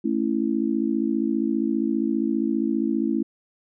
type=chord; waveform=sine; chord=A major; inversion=none; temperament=just; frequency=220 / 275 / 330 Hz; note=A3 / C#4 / E4; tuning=0 / -14 / +2 cents; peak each=-25 dBFS; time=0.04-3.23 s; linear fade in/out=10 ms; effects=none